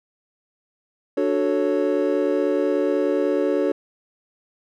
triangle chord, D major seventh, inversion none, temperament equal, 293.7 / 370 / 440 / 554.4 Hz, D4 / F#4 / A4 / C#5, 0 / 0 / 0 / 0 cents, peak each -22 dBFS, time 1.17-3.72 s, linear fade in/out 5 ms, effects none

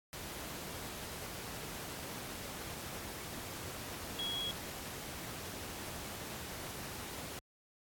sine tone in noise, 3322 Hz, G#7, in tune, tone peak -36 dBFS, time 4.19-4.51 s, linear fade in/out 0 ms, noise pink, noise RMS -44 dBFS, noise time 0.13-7.39 s, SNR +5 dB, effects high-pass 60 Hz 12 dB/octave + AAC 64 kbps

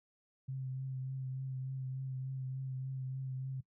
sine tone with vibrato, 131.6 Hz, C3, 10 cents sharp, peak -37 dBFS, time 0.48-3.61 s, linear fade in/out 10 ms, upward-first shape triangle, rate 3.4 Hz, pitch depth 27 cents each way, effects noise-tail reverb RT60 0.1 s tail -19 dB re dry

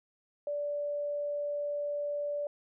sine tone, 582 Hz, D5, 16 cents flat, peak -31 dBFS, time 0.47-2.47 s, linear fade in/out 2 ms, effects none

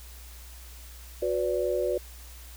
sine tone cluster, 366.2 / 497.3 / 580 Hz, F#4 / B4 / D5, -18 / +12 / -22 cents, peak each -29 dBFS, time 1.22-1.98 s, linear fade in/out 5 ms, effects added 60 Hz sine -44 dBFS peak until 2.56 s + white hiss -50 dBFS RMS until 2.56 s

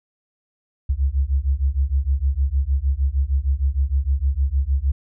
sine beating tone pair, 65.3 / 71.8 Hz, C2 / D2, -3 / -39 cents, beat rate 6.5 Hz, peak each -20 dBFS, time 0.89-4.92 s, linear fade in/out 10 ms, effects none

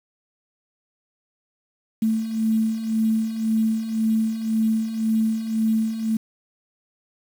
sine beating tone pair, 219.9 / 221.8 Hz, A3 / A3, -1 / +14 cents, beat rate 1.9 Hz, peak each -26 / -20 dBFS, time 2.02-6.17 s, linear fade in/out 5 ms, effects 7-bit

